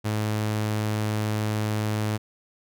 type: tone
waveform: sawtooth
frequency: 107 Hz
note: A2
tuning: 48 cents flat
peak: -20 dBFS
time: 0.04-2.18 s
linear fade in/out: 20 ms
effects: none